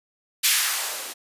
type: noise with band-pass filter sweep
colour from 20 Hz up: violet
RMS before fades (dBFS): -24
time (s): 0.43-1.14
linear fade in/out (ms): 20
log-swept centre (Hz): 2600 to 300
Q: 1.2
effects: resampled to 32000 Hz